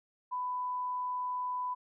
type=tone; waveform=sine; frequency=997 Hz; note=B5; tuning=16 cents sharp; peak=-32 dBFS; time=0.31-1.75 s; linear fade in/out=20 ms; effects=none